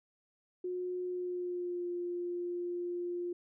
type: tone with pitch glide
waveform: sine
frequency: 361.8 to 351.3 Hz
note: F#4 to F4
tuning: -39 to +10 cents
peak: -34 dBFS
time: 0.64-3.33 s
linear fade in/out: 5 ms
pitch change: -51 cents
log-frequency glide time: 1.04-1.88 s
effects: none